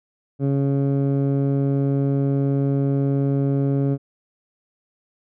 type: tone with low-pass filter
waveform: 15% pulse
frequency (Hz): 138.59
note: C#3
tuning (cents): 0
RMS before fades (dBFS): -20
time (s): 0.39-3.98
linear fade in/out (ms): 50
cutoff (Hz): 380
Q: 0.51
effects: none